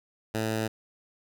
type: tone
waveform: 10% pulse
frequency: 110.3 Hz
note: A2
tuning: 5 cents sharp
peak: -19 dBFS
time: 0.34-0.68 s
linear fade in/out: 10 ms
effects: none